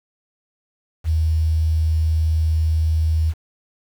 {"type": "tone with quantisation", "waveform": "sine", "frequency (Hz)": 79.6, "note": "D#2", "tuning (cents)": 40, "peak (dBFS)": -15, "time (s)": [1.04, 3.34], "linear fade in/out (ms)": 50, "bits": 7, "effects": []}